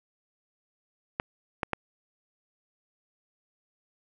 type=clicks; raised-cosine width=0.5 ms; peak=-12 dBFS; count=3; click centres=1.199 / 1.632 / 1.733 s; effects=none